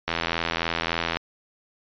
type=click train; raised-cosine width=0.3 ms; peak=-8 dBFS; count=92; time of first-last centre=0.08-1.17 s; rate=83.5 Hz; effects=resampled to 11025 Hz